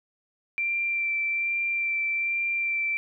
sine tone with vibrato, 2354 Hz, D7, 3 cents sharp, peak -24 dBFS, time 0.58-2.97 s, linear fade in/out 0 ms, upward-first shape sine, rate 1.2 Hz, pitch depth 13 cents each way, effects none

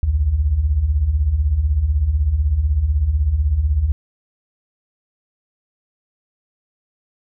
sine beating tone pair, 60.5 / 76.5 Hz, B1 / D#2, -35 / -29 cents, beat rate 16 Hz, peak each -21 / -15 dBFS, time 0.03-3.92 s, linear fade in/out 0 ms, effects none

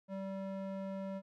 square tone with band-pass filter, 193.5 Hz, G3, 22 cents flat, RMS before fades -41 dBFS, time 0.08-1.22 s, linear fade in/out 50 ms, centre 450 Hz, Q 1.3, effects none

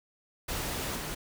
pink noise with level steps, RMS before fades -34 / -37 dBFS, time 0.48-1.15 s, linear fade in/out 10 ms, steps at 0.95 s, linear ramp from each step 20 ms, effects none

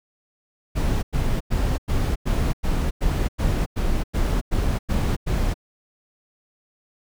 brown noise bursts, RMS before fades -21 dBFS, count 13, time 0.75-5.542 s, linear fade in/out 20 ms, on 280 ms, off 96 ms, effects none

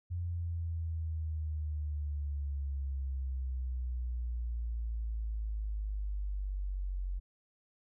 sine exponential sweep, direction down, 87.9 to 45.5 Hz, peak -33 dBFS, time 0.1-7.2 s, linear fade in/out 20 ms, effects none

